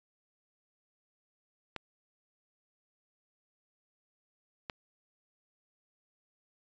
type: clicks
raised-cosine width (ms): 0.3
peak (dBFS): -21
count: 2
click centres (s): 1.763 / 4.698
effects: resampled to 16000 Hz